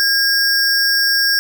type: tone pair together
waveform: square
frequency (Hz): 1625 / 5466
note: G#6 / F8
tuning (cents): -38 / -38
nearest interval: octave + major sixth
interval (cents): 2100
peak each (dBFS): -16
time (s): 0-1.39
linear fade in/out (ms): 0
effects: 8-bit